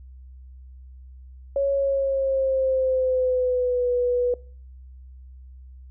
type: tone with pitch glide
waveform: sine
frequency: 554.4 to 491.1 Hz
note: C#5 to B4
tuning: 0 to -10 cents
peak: -19 dBFS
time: 1.56-4.34 s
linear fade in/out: 2 ms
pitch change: -210 cents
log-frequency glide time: 1.72-3.9 s
effects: noise-tail reverb RT60 0.4 s tail -22 dB re dry + added 64 Hz sine -41 dBFS peak until 5.9 s